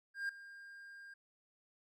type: tone with ADSR envelope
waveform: triangle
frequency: 1605 Hz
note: G6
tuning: 40 cents sharp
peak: -32 dBFS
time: 0.14-1.14 s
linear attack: 150 ms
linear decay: 4 ms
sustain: -17 dB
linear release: 6 ms
effects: none